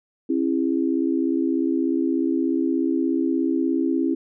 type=tone cluster; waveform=sine; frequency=269.5 / 329.4 / 406.1 Hz; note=C#4 / E4 / G#4; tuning=-49 / -1 / -39 cents; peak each=-22 / -22 / -30 dBFS; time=0.29-4.15 s; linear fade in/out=10 ms; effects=none